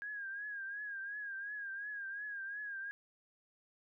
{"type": "tone with vibrato", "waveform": "sine", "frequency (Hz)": 1632, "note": "G#6", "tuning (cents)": -31, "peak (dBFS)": -40, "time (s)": [0.02, 2.91], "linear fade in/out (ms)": 0, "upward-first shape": "triangle", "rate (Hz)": 2.8, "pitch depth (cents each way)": 83, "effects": []}